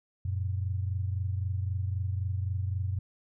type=tone pair together; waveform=sine; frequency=91.67 / 115.5 Hz; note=F#2 / A#2; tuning=-16 / -16 cents; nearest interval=major third; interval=400 cents; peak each=-29 / -35 dBFS; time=0.25-2.99 s; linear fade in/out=5 ms; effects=none